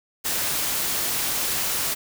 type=noise; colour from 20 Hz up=white; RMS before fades=-25 dBFS; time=0.24-1.95 s; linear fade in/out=20 ms; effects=none